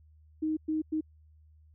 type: tone bursts at uneven times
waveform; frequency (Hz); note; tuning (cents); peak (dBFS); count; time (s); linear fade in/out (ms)
sine; 312.2; D#4; +6; -27; 3; 0.42-0.57 / 0.68-0.82 / 0.92-1.01; 10
effects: added 77 Hz sine -56 dBFS peak until 1.74 s

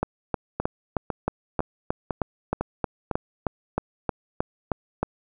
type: two click trains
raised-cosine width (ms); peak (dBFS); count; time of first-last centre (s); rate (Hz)
1; -9 / -11; 17 / 6; 0.03-5.03 / 0.6-3.113; 3.2 / 1.99
effects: none

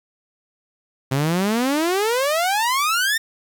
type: exponential sweep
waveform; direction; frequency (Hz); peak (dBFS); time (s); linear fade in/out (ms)
sawtooth; up; 129.3 to 1845; -14; 1.11-3.18; 10
effects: 9-bit

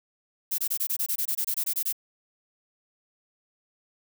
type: noise bursts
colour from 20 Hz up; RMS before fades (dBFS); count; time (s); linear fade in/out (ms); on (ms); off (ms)
violet; -27; 15; 0.51-1.927; 10; 73; 23
effects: none

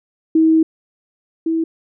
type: tone pair in turn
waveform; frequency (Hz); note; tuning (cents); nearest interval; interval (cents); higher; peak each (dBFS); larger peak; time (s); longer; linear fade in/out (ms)
sine; 320.4 / 325.8; E4 / E4; -49 / -20; unison; 29; second; -9 / -15; first; 0.35-0.63 / 1.46-1.64; first; 5
effects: none

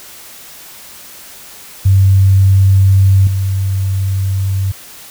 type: tone with level steps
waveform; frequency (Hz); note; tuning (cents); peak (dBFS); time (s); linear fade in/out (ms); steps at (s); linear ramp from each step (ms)
sine; 96.6; G2; -25; -5 / -12; 1.85-4.72; 10; 3.27; 2
effects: white hiss -35 dBFS RMS until 5.1 s

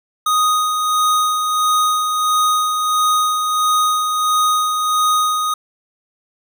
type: tone with tremolo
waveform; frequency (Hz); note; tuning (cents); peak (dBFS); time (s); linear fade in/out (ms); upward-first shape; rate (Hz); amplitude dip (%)
square; 1244.5; D#6; 0; -13; 0.26-5.54; 5; sine; 1.5; 40
effects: none

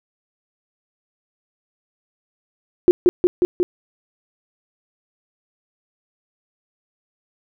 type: tone with echo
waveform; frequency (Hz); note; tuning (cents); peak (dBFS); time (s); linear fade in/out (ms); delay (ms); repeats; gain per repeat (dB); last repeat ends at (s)
sine; 356.6; F4; +36; -6; 2.88-2.91; 0; 180; 4; -2; 3.63
effects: none

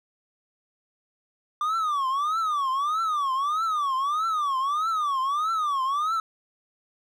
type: tone with vibrato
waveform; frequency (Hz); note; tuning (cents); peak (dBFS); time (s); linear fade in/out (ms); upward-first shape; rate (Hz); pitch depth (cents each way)
triangle; 1181; D6; +9; -21; 1.61-6.2; 2; triangle; 1.6; 240
effects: none

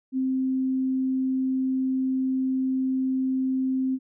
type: tone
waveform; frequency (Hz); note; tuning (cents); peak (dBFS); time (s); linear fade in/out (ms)
sine; 261.6; C4; 0; -22; 0.12-3.99; 50
effects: none

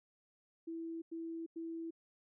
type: tone bursts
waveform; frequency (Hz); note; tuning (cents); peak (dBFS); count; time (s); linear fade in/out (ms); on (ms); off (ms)
sine; 329.6; E4; 0; -40; 3; 0.67-1.908; 10; 350; 94
effects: none

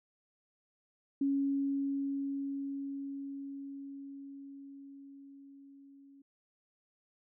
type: tone with level ramp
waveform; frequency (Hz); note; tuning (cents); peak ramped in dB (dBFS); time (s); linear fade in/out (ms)
sine; 277.1; C#4; -1; -27 to -55; 1.21-6.22; 5
effects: none

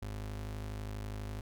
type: ring-modulated tone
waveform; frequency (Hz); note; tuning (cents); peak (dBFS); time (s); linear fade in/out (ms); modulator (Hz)
square; 77.8; D#2; 0; -36; 0.02-1.41; 5; 26.1
effects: none

